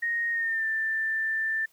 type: tone with pitch glide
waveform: sine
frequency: 1864.7 to 1776.4 Hz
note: A#6 to A6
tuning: 0 to +16 cents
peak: -25 dBFS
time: 0.02-1.66 s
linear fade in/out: 10 ms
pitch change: -84 cents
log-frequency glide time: 0.31-0.66 s
effects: white hiss -64 dBFS RMS until 1.72 s